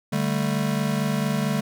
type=chord; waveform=square; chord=D suspended fourth; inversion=none; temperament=just; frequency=146.83 / 195.78 / 220.2 Hz; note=D3 / G3 / A3; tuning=0 / -2 / +2 cents; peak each=-27 dBFS; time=0.12-1.61 s; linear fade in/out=10 ms; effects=none